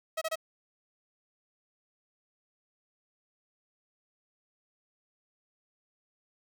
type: tone bursts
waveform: sawtooth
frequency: 641 Hz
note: E5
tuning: 49 cents flat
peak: -26 dBFS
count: 3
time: 0.17-0.357 s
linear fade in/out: 10 ms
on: 45 ms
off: 26 ms
effects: none